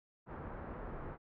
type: low-pass noise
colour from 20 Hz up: pink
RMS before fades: -45 dBFS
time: 0.26-1.18 s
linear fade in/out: 50 ms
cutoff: 1500 Hz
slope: 24 dB/octave
effects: none